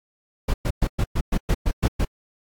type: noise bursts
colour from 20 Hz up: brown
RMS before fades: -19 dBFS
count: 10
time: 0.48-2.05 s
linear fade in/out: 10 ms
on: 58 ms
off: 110 ms
effects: AAC 64 kbps